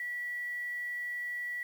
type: tone with quantisation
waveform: sine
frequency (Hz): 1948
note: B6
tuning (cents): -24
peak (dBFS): -34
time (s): 0-1.63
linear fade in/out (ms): 2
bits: 9
effects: none